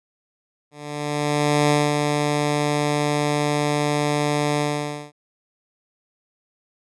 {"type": "tone with ADSR envelope", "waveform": "10% pulse", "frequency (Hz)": 147.5, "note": "D3", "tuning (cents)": 8, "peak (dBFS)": -7, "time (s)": [0.71, 5.12], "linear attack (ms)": 990, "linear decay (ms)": 220, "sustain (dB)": -4, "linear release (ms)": 530, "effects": ["resampled to 24000 Hz"]}